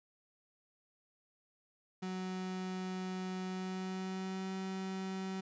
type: tone with pitch glide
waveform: 35% pulse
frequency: 185.8 to 189.92 Hz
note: F#3 to F#3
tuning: +7 to +45 cents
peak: -36 dBFS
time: 2.02-5.41 s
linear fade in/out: 10 ms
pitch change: +38 cents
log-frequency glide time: 3.46-4.52 s
effects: resampled to 16000 Hz